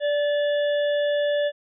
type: harmonic tone with a mistuned harmonic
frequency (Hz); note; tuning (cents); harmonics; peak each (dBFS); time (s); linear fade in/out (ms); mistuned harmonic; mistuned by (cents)
578; D5; -28; 1 / 3 / 5 / 6; -20 / -32 / -40 / -36; 0-1.52; 50; 1; +18
effects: none